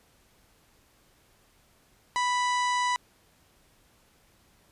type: harmonic tone with a mistuned harmonic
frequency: 987.8 Hz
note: B5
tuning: in tune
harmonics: 1 / 2 / 3 / 4 / 5 / 6 / 7 / 8 / 9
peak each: -25 / -31 / -39 / -38 / -44 / -43 / -45 / -47 / -48 dBFS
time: 2.16-2.96 s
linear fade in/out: 0 ms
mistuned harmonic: 7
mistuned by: -26 cents
effects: pink hiss -63 dBFS RMS until 4.71 s + resampled to 32000 Hz